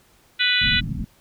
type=harmonic tone; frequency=493.9 Hz; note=B4; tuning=in tune; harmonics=3 / 4 / 5 / 6 / 7 / 8; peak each=-24 / -24 / -24 / -24 / -24 / -24 dBFS; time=0.39-0.81 s; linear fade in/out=20 ms
type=low-pass noise; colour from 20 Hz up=white; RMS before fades=-27 dBFS; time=0.61-1.05 s; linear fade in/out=10 ms; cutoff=240 Hz; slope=48 dB/octave
effects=pink hiss -57 dBFS RMS until 1.2 s